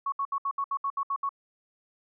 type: tone bursts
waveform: sine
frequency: 1108.7 Hz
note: C#6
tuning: in tune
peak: -26 dBFS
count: 10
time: 0.06-1.292 s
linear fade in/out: 5 ms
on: 62 ms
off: 68 ms
effects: none